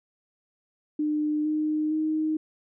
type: tone with pitch steps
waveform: sine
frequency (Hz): 301.7 / 306.6 / 311.6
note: D4 / D#4 / D#4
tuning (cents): +47 / -25 / +3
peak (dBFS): -23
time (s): 0.99-2.37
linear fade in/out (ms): 5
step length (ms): 460
effects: none